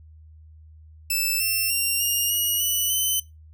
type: tone with pitch steps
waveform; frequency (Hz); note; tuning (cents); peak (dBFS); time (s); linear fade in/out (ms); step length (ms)
5% pulse; 2637 / 2700 / 2765 / 2831 / 2899 / 2968 / 3040; E7 / E7 / F7 / F7 / F#7 / F#7 / F#7; 0 / +41 / -18 / +23 / -36 / +5 / +46; -13; 1.1-3.2; 5; 300
effects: noise-tail reverb RT60 0.2 s tail -19 dB re dry + added 78 Hz sine -45 dBFS peak until 3.53 s